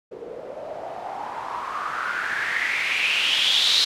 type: noise with low-pass filter sweep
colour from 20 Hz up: blue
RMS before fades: -25 dBFS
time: 0.11-3.85 s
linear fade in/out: 10 ms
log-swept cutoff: 430 to 4100 Hz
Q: 5.7
effects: none